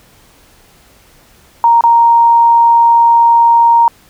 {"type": "tone with dropouts", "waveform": "sine", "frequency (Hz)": 932.3, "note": "A#5", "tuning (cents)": 0, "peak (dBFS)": -4, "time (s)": [1.64, 3.88], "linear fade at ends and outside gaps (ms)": 1, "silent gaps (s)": [1.809, 1.838], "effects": ["pink hiss -46 dBFS RMS until 4.09 s"]}